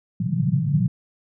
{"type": "band-pass noise", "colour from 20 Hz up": "white", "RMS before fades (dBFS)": -21, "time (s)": [0.2, 0.88], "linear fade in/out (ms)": 5, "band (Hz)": [110, 190], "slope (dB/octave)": 96, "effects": []}